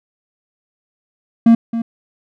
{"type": "tone with echo", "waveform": "triangle", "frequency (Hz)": 230, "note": "A#3", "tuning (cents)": -23, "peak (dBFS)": -3, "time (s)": [1.46, 1.55], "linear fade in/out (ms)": 5, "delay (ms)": 270, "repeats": 1, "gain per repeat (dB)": -12, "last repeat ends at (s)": 1.82, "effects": []}